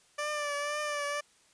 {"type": "tone with vibrato", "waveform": "15% pulse", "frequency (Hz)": 587.3, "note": "D5", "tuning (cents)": 0, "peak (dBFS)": -25, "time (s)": [0.18, 1.21], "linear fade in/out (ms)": 10, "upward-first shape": "triangle", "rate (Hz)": 2, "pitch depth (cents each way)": 44, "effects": ["white hiss -64 dBFS RMS until 1.53 s", "resampled to 22050 Hz"]}